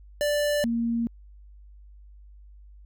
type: tone pair in turn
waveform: square / sine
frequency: 587.3 / 232.6 Hz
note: D5 / A#3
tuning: 0 / -4 cents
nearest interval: octave + major third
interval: 1604 cents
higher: first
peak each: -23 dBFS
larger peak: neither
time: 0.21-0.64 / 0.64-1.07 s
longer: neither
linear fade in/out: 0 ms
effects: added 50 Hz sine -46 dBFS peak until 2.85 s